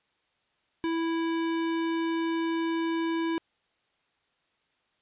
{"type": "tone", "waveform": "square", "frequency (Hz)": 329.6, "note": "E4", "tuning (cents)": 0, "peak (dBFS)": -27, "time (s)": [0.84, 3.38], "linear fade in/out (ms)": 0, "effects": ["white hiss -72 dBFS RMS until 5.01 s", "resampled to 8000 Hz"]}